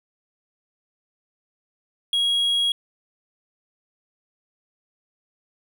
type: tone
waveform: triangle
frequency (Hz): 3300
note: G#7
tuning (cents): -12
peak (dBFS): -17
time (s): 2.13-2.72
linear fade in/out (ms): 2
effects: none